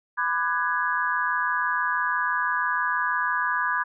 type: chord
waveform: sine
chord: G# half-diminished seventh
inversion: first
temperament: just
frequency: 996.7 / 1196.1 / 1495.1 / 1661.2 Hz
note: B5 / D6 / F#6 / G#6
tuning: +16 / +31 / +18 / 0 cents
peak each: -27 / -29 / -30 / -26 dBFS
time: 0.17-3.84 s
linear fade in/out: 20 ms
effects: none